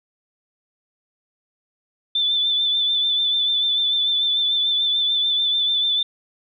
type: tone with vibrato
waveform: sine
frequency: 3520 Hz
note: A7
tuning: in tune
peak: -17 dBFS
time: 2.15-6.03 s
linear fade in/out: 5 ms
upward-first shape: sine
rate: 6.8 Hz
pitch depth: 32 cents each way
effects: none